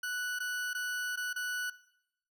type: tone with dropouts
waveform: 40% pulse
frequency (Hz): 1480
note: F#6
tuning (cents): 0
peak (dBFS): -33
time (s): 0.03-1.7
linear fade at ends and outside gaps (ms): 5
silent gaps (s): 0.389-0.402 / 0.733-0.748 / 1.159-1.173 / 1.33-1.36
effects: noise-tail reverb RT60 0.8 s tail -18 dB re dry